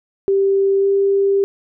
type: tone with pitch glide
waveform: sine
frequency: 392 to 395.2 Hz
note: G4 to G4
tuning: 0 to +14 cents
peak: -12 dBFS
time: 0.28-1.44 s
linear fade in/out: 0 ms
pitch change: +14 cents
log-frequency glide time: 0.79-0.86 s
effects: none